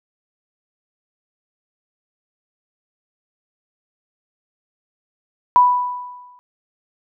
sine tone with exponential decay, 987.8 Hz, B5, in tune, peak -6 dBFS, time 5.56-6.39 s, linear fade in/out 0 ms, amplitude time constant 180 ms, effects none

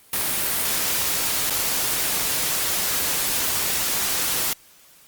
white noise with dropouts, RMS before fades -23 dBFS, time 0.13-4.53 s, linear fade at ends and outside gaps 2 ms, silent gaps 1.499-1.505 s, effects white hiss -52 dBFS RMS until 5.07 s + Opus 32 kbps

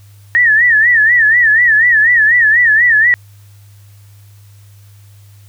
sine tone with vibrato, 1831 Hz, A#6, 32 cents flat, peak -6 dBFS, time 0.35-3.14 s, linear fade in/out 0 ms, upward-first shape sine, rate 4.1 Hz, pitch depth 130 cents each way, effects added 101 Hz sine -38 dBFS peak until 5.48 s + white hiss -51 dBFS RMS until 5.48 s

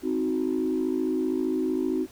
sine chord, C diminished, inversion none, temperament equal with one note detuned, 261.6 / 314.7 / 370 Hz, C4 / Eb4 / Gb4, 0 / +20 / 0 cents, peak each -27 dBFS, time 0.02-2.07 s, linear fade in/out 50 ms, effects tanh soft clip ceiling -17 dBFS + pink hiss -52 dBFS RMS until 2.11 s

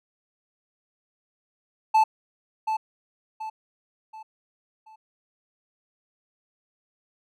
triangle tone with echo, 875 Hz, A5, 10 cents flat, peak -13 dBFS, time 1.94-2.04 s, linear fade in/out 10 ms, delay 730 ms, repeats 4, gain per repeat -8 dB, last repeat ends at 4.96 s, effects none

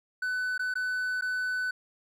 triangle tone with dropouts, 1500 Hz, F#6, 23 cents sharp, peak -26 dBFS, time 0.22-1.71 s, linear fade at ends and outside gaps 5 ms, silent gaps 0.579-0.593 / 0.74-0.754 / 1.211-1.221 s, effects none

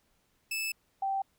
sawtooth / sine tone pair in turn, 2621 / 779.2 Hz, E7 / G5, -11 / -11 cents, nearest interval octave + major sixth, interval 2100 cents, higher first, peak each -28 / -28 dBFS, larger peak neither, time 0.51-0.72 / 1.02-1.22 s, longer first, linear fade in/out 5 ms, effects pink hiss -72 dBFS RMS until 1.38 s

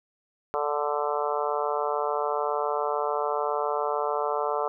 harmonic tone, 147 Hz, D3, 2 cents sharp, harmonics 3 / 4 / 5 / 6 / 7 / 8 / 9, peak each -30 / -31 / -32 / -33 / -33 / -34 / -35 dBFS, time 0.54-4.68 s, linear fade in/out 0 ms, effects none

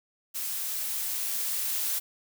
blue noise with level ramp, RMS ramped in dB -33 to -29 dBFS, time 0.34-2 s, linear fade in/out 20 ms, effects none

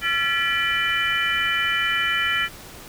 sine tone cluster, 1359 / 1728 / 1955 / 2374 / 3002 Hz, F6 / A6 / B6 / D7 / F#7, -48 / -32 / -18 / +18 / +24 cents, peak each -26 dBFS, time 0.01-2.49 s, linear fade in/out 50 ms, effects pink hiss -41 dBFS RMS until 2.88 s

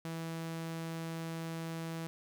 sawtooth tone, 164 Hz, E3, 9 cents flat, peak -34 dBFS, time 0.05-2.07 s, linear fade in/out 0 ms, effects none

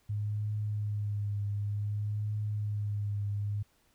sine tone with vibrato, 103.83 Hz, G#2, in tune, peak -30 dBFS, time 0.09-3.63 s, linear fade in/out 10 ms, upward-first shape triangle, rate 0.55 Hz, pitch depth 34 cents each way, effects pink hiss -69 dBFS RMS until 3.94 s

